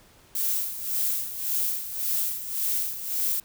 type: noise with tremolo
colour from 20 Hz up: violet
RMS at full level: -25 dBFS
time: 0.35-3.4 s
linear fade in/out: 2 ms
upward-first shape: sine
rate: 1.8 Hz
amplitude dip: 70%
effects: pink hiss -56 dBFS RMS until 3.44 s